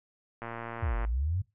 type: click train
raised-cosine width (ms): 0.5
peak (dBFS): -22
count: 74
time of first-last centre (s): 0.42-1.049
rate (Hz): 116
type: exponential two-way sweep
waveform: sine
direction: down then up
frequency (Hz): 100.3 to 45 to 100.3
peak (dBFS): -27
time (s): 0.82-1.42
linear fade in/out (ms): 10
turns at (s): 0.96
effects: noise-tail reverb RT60 0.2 s tail -18 dB re dry + low-pass 2000 Hz 12 dB/octave